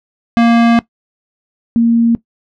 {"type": "tone pair in turn", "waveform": ["square", "sine"], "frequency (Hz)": [233.1, 232.1], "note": ["A#3", "A#3"], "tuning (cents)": [0, -7], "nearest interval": "unison", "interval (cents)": 7, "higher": "first", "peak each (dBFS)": -7, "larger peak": "neither", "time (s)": [[0.37, 0.79], [1.76, 2.15]], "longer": "first", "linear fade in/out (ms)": 0, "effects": ["noise-tail reverb RT60 0.1 s tail -18 dB re dry", "low-pass 3000 Hz 12 dB/octave"]}